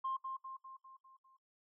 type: tone with echo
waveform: sine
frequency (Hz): 1059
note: C6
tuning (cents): +21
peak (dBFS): -34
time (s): 0.04-0.17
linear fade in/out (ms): 10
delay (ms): 200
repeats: 6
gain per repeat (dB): -5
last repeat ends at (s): 1.37
effects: noise-tail reverb RT60 0.2 s tail -22 dB re dry + tanh soft clip ceiling -30 dBFS